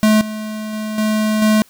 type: tone with level steps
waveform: square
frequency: 215.3 Hz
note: A3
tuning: 37 cents flat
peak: -10 / -24 / -22 / -15 / -11 dBFS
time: 0.03-1.62 s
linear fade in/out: 0 ms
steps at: 0.21 / 0.73 / 0.98 / 1.42 s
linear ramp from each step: 2 ms
effects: white hiss -50 dBFS RMS until 1.69 s